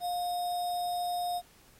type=tone with sample-and-hold; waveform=sine; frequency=708 Hz; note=F5; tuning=23 cents sharp; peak=-29 dBFS; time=0-1.42 s; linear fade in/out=50 ms; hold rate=4410 Hz; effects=pink hiss -59 dBFS RMS until 1.79 s + MP3 64 kbps